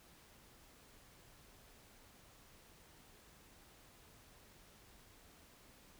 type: silence
effects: pink hiss -63 dBFS RMS until 5.99 s